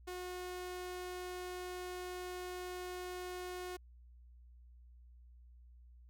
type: tone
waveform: sawtooth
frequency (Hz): 362.2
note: F#4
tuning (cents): -37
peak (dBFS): -38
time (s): 0.07-3.77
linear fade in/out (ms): 10
effects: added 60 Hz sine -56 dBFS peak until 6.09 s